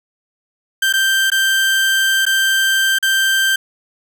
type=tone with dropouts; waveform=30% pulse; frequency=1568 Hz; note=G6; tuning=in tune; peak=-10 dBFS; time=0.82-3.56 s; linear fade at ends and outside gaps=5 ms; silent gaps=0.927-0.936 / 1.302-1.317 / 2.254-2.264 / 2.987-3.026 s; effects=none